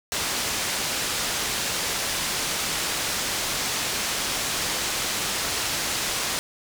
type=low-pass noise; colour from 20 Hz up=white; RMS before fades=-27 dBFS; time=0.12-6.39 s; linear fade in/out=0 ms; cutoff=7300 Hz; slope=12 dB/octave; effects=none